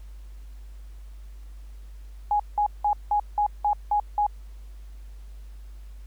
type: tone bursts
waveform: sine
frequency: 830.6 Hz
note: G#5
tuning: in tune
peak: -19 dBFS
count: 8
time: 2.31-4.266 s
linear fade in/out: 2 ms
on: 87 ms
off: 180 ms
effects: added 50 Hz sine -39 dBFS peak until 6.06 s + pink hiss -61 dBFS RMS until 6.06 s